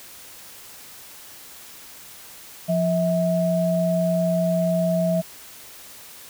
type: tone pair together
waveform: sine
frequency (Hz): 174.3 / 647.1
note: F3 / E5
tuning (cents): -3 / -32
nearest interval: octave + major seventh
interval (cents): 2271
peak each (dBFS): -21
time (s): 2.68-5.22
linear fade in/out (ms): 20
effects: white hiss -43 dBFS RMS until 6.29 s